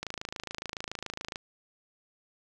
click train, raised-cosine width 0.2 ms, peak -18 dBFS, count 37, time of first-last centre 0.03-1.358 s, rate 27.1 Hz, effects none

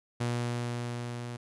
sawtooth tone with level ramp, 120.3 Hz, B2, 45 cents flat, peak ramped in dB -24 to -33 dBFS, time 0.2-1.37 s, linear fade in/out 10 ms, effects resampled to 24000 Hz

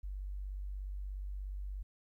sine tone, 48.43 Hz, G1, 20 cents flat, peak -38 dBFS, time 0.03-1.83 s, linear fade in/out 10 ms, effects 13-bit

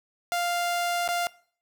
sawtooth tone with dropouts, 698 Hz, F5, 1 cent flat, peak -21 dBFS, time 0.32-1.27 s, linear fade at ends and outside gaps 0 ms, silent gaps 1.078-1.088 s, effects noise-tail reverb RT60 0.5 s tail -21 dB re dry

